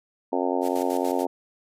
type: harmonic tone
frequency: 90 Hz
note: F#2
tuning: 47 cents flat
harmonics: 3 / 4 / 5 / 6 / 7 / 8 / 9 / 10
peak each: -28 / -29 / -30 / -31 / -31 / -32 / -33 / -33 dBFS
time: 0.32-1.27 s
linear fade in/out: 10 ms
type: noise with tremolo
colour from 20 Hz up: white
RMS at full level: -40 dBFS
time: 0.61-1.26 s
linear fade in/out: 50 ms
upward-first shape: square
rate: 6.9 Hz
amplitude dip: 70%
effects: resampled to 32000 Hz